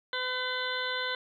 harmonic tone, 506 Hz, B4, 42 cents sharp, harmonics 1 / 2 / 3 / 4 / 6 / 7 / 8, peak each -38 / -38 / -34 / -39 / -41 / -37 / -40 dBFS, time 0.13-1.15 s, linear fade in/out 2 ms, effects 11-bit

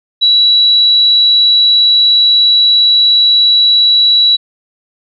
sine tone, 3919 Hz, B7, 14 cents flat, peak -5 dBFS, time 0.21-4.37 s, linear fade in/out 20 ms, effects none

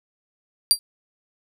25% pulse tone with exponential decay, 4722 Hz, D8, 9 cents sharp, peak -3 dBFS, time 0.71-0.79 s, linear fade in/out 0 ms, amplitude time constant 17 ms, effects none

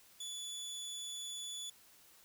25% pulse tone, 3447 Hz, A7, 36 cents flat, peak -38 dBFS, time 0.2-1.7 s, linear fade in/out 5 ms, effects white hiss -63 dBFS RMS until 2.24 s

